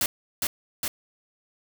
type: noise with echo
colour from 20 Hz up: white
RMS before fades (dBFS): -24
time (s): 0.01-0.06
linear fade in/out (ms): 2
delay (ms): 410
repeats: 2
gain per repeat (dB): -2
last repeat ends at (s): 0.88
effects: none